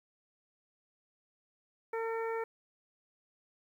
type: harmonic tone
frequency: 453.3 Hz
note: A#4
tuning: 48 cents flat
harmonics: 1 / 2 / 3 / 4 / 5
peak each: -34 / -40 / -44 / -46 / -48 dBFS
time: 1.93-2.44 s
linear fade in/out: 5 ms
effects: 11-bit